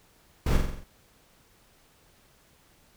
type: noise with echo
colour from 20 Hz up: brown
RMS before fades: -22 dBFS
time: 0.46-0.57 s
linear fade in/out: 5 ms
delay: 45 ms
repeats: 6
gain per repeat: -4 dB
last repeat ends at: 0.84 s
effects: pink hiss -61 dBFS RMS until 2.96 s